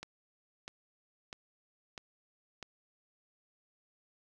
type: click train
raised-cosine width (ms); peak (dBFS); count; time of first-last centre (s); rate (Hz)
0.2; -25; 5; 0.03-2.627; 1.54
effects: none